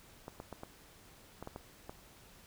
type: clicks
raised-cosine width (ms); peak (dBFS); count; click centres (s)
1; -29; 8; 0.281 / 0.401 / 0.527 / 0.634 / 1.426 / 1.474 / 1.561 / 1.895
effects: pink hiss -59 dBFS RMS until 2.46 s